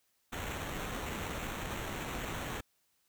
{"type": "noise with sample-and-hold", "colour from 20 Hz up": "pink", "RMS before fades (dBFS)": -39, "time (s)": [0.32, 2.61], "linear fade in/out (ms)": 10, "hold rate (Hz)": 4900, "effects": ["white hiss -75 dBFS RMS until 3.08 s"]}